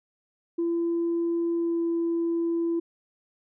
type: tone with pitch glide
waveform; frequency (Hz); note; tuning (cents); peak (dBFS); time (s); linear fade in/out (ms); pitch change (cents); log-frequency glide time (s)
sine; 338.3 to 336; E4 to E4; +45 to +33; -22; 0.58-2.8; 10; -12; 1.56-1.81
effects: tanh soft clip ceiling -20 dBFS